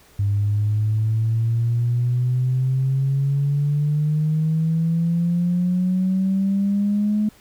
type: exponential sweep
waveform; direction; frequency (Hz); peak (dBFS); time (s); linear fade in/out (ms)
sine; up; 100 to 213.1; -16; 0.19-7.29; 5
effects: tanh soft clip ceiling -12 dBFS + pink hiss -52 dBFS RMS until 7.4 s